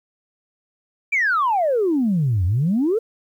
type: exponential two-way sweep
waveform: sine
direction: down then up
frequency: 2404 to 84.7 to 476.2 Hz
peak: -15 dBFS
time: 1.12-2.99 s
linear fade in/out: 10 ms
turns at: 2.45 s
effects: tanh soft clip ceiling -12 dBFS + 9-bit